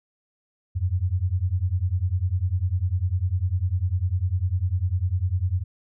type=beating tone pair; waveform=sine; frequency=86.1 / 96.1 Hz; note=F2 / G2; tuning=-24 / -34 cents; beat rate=10 Hz; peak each=-24 dBFS; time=0.75-5.64 s; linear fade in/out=20 ms; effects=none